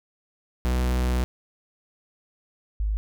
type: tone pair in turn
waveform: 45% pulse / sine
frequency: 62.2 / 52.02 Hz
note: B1 / G#1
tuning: +13 / +4 cents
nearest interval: minor third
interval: 309 cents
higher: first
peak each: -21 / -22 dBFS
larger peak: first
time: 0.65-1.24 / 2.8-2.97 s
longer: first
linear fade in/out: 0 ms
effects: none